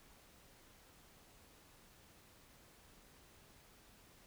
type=silence; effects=pink hiss -64 dBFS RMS until 4.26 s